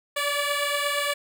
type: beating tone pair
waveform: 10% pulse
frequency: 574 / 582.5 Hz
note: D5 / D5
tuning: -40 / -14 cents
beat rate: 8.5 Hz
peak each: -17 / -21 dBFS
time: 0.16-1.14 s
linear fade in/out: 10 ms
effects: none